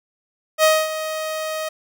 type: tone with ADSR envelope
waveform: sawtooth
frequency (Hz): 628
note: D#5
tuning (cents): +16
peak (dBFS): -7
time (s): 0.58-1.69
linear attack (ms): 56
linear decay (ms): 240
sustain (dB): -13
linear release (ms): 8
effects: none